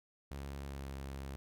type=tone with pitch glide; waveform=sawtooth; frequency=69.4 to 68.09 Hz; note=C#2 to C#2; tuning=+3 to -30 cents; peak=-38 dBFS; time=0.31-1.36 s; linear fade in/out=0 ms; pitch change=-33 cents; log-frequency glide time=0.66-0.87 s; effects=none